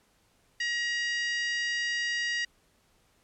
harmonic tone with a mistuned harmonic, 950 Hz, A#5, 33 cents sharp, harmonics 2 / 3 / 4 / 5 / 6 / 7 / 8, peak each -29 / -36 / -44 / -38 / -43 / -50 / -52 dBFS, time 0.6-2.45 s, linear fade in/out 5 ms, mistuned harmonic 8, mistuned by +27 cents, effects pink hiss -67 dBFS RMS until 3.23 s + low-pass 12000 Hz 12 dB/octave

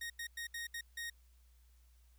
sawtooth tone bursts at uneven times, 1864.7 Hz, A#6, in tune, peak -37 dBFS, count 6, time 0.01-0.1 / 0.19-0.27 / 0.37-0.47 / 0.54-0.67 / 0.74-0.81 / 0.97-1.1 s, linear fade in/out 5 ms, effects added 60 Hz sine -62 dBFS peak until 2.18 s + white hiss -75 dBFS RMS until 2.18 s

